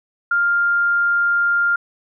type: tone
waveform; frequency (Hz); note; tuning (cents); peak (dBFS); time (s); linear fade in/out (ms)
sine; 1400; F6; +4; -14; 0.31-1.76; 5
effects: none